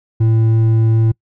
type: tone with hard clipping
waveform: sine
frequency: 112.2 Hz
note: A2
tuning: 34 cents sharp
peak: -11 dBFS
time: 0.2-1.12 s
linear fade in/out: 10 ms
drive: 5 dB
effects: noise-tail reverb RT60 0.1 s tail -26 dB re dry